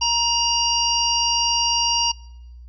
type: harmonic tone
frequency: 942 Hz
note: A#5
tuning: 18 cents sharp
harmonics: 1 / 3 / 5 / 6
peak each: -23 / -23 / -23 / -23 dBFS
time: 0.01-2.12 s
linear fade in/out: 10 ms
effects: noise-tail reverb RT60 0.9 s tail -24 dB re dry + added 60 Hz sine -38 dBFS peak until 2.68 s